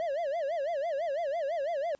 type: tone with vibrato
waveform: triangle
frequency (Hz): 613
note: D#5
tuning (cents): -26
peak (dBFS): -27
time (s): 0-1.95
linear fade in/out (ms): 0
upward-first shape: sine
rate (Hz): 6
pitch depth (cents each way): 220
effects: pink hiss -68 dBFS RMS until 1.99 s + resampled to 16000 Hz